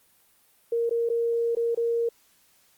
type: tone with dropouts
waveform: sine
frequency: 466.2 Hz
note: A#4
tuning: in tune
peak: -22 dBFS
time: 0.72-2.09 s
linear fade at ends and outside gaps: 5 ms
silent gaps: 0.895-0.909 / 1.091-1.099 / 1.551-1.568 / 1.748-1.773 s
effects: white hiss -62 dBFS RMS until 2.77 s + Opus 32 kbps